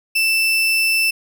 35% pulse tone, 2656 Hz, E7, 12 cents sharp, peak -13 dBFS, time 0.15-1.11 s, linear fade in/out 10 ms, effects none

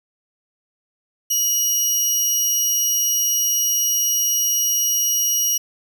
sawtooth tone pair together, 2924 / 5728 Hz, F#7 / F8, -21 / +43 cents, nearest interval octave, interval 1164 cents, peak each -23 / -15 dBFS, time 1.3-5.58 s, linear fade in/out 10 ms, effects none

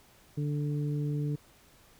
harmonic tone, 146.83 Hz, D3, in tune, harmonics 1 / 2 / 3, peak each -29 / -37 / -42 dBFS, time 0.37-1.36 s, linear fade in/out 10 ms, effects pink hiss -60 dBFS RMS until 1.99 s

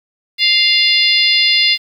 harmonic tone, 698.5 Hz, F5, in tune, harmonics 3 / 4 / 5 / 6 / 7, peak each -16 / -16 / -16 / -16 / -16 dBFS, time 0.38-1.78 s, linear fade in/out 50 ms, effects 7-bit

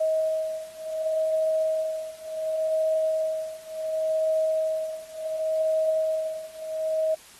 sine beating tone pair, 633 / 633.69 Hz, D#5 / D#5, +30 / +32 cents, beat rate 0.69 Hz, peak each -27 / -26 dBFS, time 0-7.15 s, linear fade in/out 10 ms, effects white hiss -50 dBFS RMS until 7.39 s + AAC 32 kbps

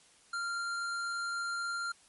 sine tone with hard clipping, 1389 Hz, F6, 10 cents flat, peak -35 dBFS, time 0.33-1.92 s, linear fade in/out 5 ms, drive 14 dB, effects white hiss -62 dBFS RMS until 2.08 s + MP3 48 kbps

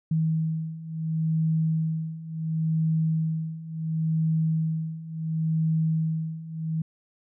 sine beating tone pair, 159.5 / 160.21 Hz, D#3 / E3, +43 / -49 cents, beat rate 0.71 Hz, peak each -28 / -25 dBFS, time 0.11-6.82 s, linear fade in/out 5 ms, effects none

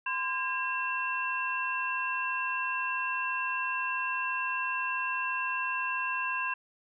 sine tone cluster, 1028 / 1618 / 2703 Hz, C6 / G#6 / E7, -31 / -46 / +43 cents, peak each -33 / -34 / -33 dBFS, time 0.06-6.54 s, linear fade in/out 5 ms, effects none

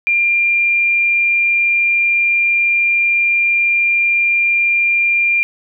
sine tone, 2391 Hz, D7, 30 cents sharp, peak -11 dBFS, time 0.07-5.43 s, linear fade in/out 0 ms, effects none

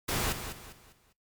pink noise with echo, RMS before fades -30 dBFS, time 0.08-0.33 s, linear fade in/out 10 ms, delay 200 ms, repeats 4, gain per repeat -9 dB, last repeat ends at 1.13 s, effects noise-tail reverb RT60 0.2 s tail -23 dB re dry + MP3 96 kbps

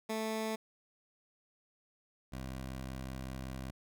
15% pulse tone pair in turn, 220 / 65.29 Hz, A3 / C2, 0 / -3 cents, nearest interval octave + major sixth, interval 2103 cents, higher first, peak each -28 / -34 dBFS, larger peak first, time 0.09-0.56 / 2.32-3.71 s, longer second, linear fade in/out 10 ms, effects none

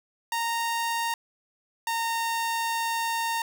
sawtooth tone pair in turn, 926 / 918.5 Hz, A#5 / A#5, -12 / -26 cents, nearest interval unison, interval 14 cents, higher first, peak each -22 dBFS, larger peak neither, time 0.32-1.14 / 1.87-3.42 s, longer second, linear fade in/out 2 ms, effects none

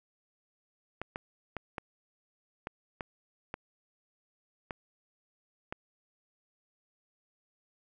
clicks, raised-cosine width 0.5 ms, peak -21 dBFS, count 9, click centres 1.016 / 1.159 / 1.567 / 1.782 / 2.671 / 3.008 / 3.541 / 4.708 / 5.725 s, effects none

